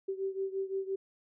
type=beating tone pair; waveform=sine; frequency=384.8 / 390.6 Hz; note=G4 / G4; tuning=-32 / -6 cents; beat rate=5.8 Hz; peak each=-34 / -37 dBFS; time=0.08-0.96 s; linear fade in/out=10 ms; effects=none